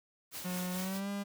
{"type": "noise with tremolo", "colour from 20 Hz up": "white", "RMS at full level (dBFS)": -41, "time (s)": [0.31, 1.01], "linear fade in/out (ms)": 50, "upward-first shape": "triangle", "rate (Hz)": 4.6, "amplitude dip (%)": 55}
{"type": "tone with pitch glide", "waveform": "45% pulse", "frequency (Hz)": [181, 200.8], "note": ["F#3", "G3"], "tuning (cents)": [-38, 42], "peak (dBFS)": -35, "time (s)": [0.44, 1.24], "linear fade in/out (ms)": 20, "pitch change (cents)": 180, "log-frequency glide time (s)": [0.72, 1.09]}
{"effects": []}